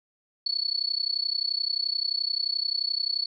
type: tone with amplitude modulation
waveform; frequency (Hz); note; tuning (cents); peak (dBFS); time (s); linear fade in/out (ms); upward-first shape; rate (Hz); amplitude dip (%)
sine; 4422; C#8; -5; -21; 0.46-3.26; 5; sine; 31.5; 95
effects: none